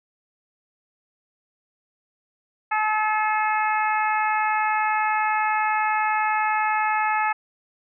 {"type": "harmonic tone", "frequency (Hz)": 430, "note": "A4", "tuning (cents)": -40, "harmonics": [2, 3, 4, 5, 6], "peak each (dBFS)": [-22, -26, -28, -30, -32], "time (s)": [2.71, 7.33], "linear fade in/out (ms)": 10, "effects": []}